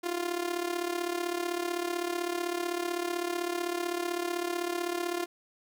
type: tone with amplitude modulation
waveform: sawtooth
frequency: 348.9 Hz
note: F4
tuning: 2 cents flat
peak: -23 dBFS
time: 0.03-5.26 s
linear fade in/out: 20 ms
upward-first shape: sine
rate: 35.8 Hz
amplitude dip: 75%
effects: none